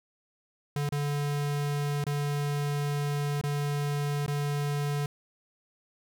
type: tone with dropouts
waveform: square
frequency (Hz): 144.8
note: D3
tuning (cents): -24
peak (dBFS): -28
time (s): 0.76-5.06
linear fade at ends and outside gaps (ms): 2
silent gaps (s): 0.891-0.922 / 2.041-2.066 / 3.413-3.437 / 4.263-4.279
effects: none